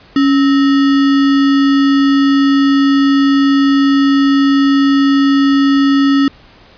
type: tone with sample-and-hold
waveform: sine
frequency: 277.2 Hz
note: C#4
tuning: in tune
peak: -7 dBFS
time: 0.16-6.28 s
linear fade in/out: 2 ms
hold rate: 1575 Hz
effects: pink hiss -43 dBFS RMS until 6.77 s + resampled to 11025 Hz